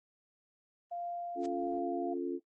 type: tone with tremolo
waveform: sine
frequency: 696 Hz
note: F5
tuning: 6 cents flat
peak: -36 dBFS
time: 0.91-2.14 s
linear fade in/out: 10 ms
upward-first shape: triangle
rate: 1.6 Hz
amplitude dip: 25%
type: chord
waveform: sine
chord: Db augmented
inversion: none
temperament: equal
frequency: 277.2 / 349.2 / 440 Hz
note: Db4 / F4 / A4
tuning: 0 / 0 / 0 cents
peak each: -37 / -35 / -41 dBFS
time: 1.35-2.4 s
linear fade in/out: 50 ms
type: noise with exponential growth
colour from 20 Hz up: white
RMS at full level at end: -41 dBFS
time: 1.38-1.46 s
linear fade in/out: 5 ms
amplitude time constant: 16 ms
effects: noise-tail reverb RT60 0.1 s tail -17 dB re dry + Opus 24 kbps